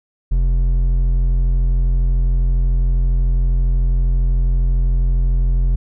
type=tone with hard clipping; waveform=sine; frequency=43.65 Hz; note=F1; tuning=in tune; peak=-14 dBFS; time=0.31-5.76 s; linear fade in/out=10 ms; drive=6 dB; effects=none